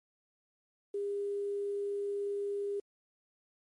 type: tone with quantisation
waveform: sine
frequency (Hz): 403.9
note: G#4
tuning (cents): -48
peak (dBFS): -32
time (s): 0.94-2.8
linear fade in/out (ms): 5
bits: 10
effects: MP3 48 kbps